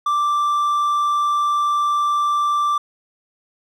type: tone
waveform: triangle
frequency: 1174.7 Hz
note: D6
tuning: in tune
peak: -14 dBFS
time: 0.06-2.78 s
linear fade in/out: 5 ms
effects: none